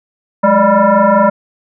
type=tone with frequency modulation; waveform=sine; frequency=185 Hz; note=F#3; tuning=in tune; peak=-6 dBFS; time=0.43-1.3 s; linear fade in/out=10 ms; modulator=395 Hz; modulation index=2.7; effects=none